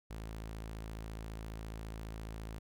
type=tone; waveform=sawtooth; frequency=54.6 Hz; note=A1; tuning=13 cents flat; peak=-38 dBFS; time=0.1-2.59 s; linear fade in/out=10 ms; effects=none